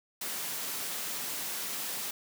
white high-pass noise, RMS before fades -36 dBFS, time 0.21-2.11 s, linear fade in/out 5 ms, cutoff 140 Hz, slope 24 dB/octave, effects none

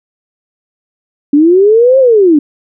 sine linear two-way sweep, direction up then down, 278.9 to 542 to 278.9 Hz, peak -3 dBFS, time 1.33-2.39 s, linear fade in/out 5 ms, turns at 1.99 s, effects none

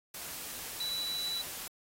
sine tone in noise, 3951 Hz, B7, in tune, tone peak -33 dBFS, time 0.8-1.42 s, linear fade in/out 5 ms, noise white, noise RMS -42 dBFS, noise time 0.14-1.68 s, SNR +6 dB, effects AAC 48 kbps

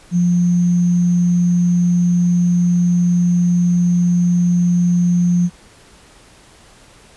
sine tone with sample-and-hold, 175.9 Hz, F3, 13 cents sharp, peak -11 dBFS, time 0.11-5.5 s, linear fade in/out 50 ms, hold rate 6300 Hz, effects pink hiss -46 dBFS RMS until 7.16 s + resampled to 24000 Hz

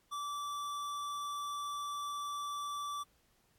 sine tone with hard clipping, 1161 Hz, D6, 20 cents flat, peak -39 dBFS, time 0.11-3.04 s, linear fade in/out 20 ms, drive 16 dB, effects pink hiss -72 dBFS RMS until 3.58 s + AAC 64 kbps

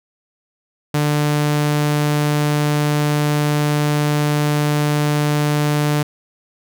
sawtooth tone, 148.3 Hz, D3, 17 cents sharp, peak -11 dBFS, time 0.94-6.03 s, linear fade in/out 5 ms, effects none

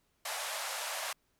pink band-pass noise, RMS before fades -38 dBFS, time 0.25-1.13 s, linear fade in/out 5 ms, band 570 to 13000 Hz, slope 48 dB/octave, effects pink hiss -75 dBFS RMS until 1.39 s

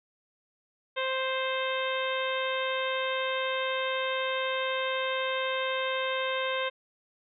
harmonic tone, 524 Hz, C5, 2 cents sharp, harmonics 1 / 2 / 3 / 4 / 5 / 6 / 7, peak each -31 / -34 / -36 / -37 / -38 / -39 / -39 dBFS, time 0.96-6.7 s, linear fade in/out 20 ms, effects none

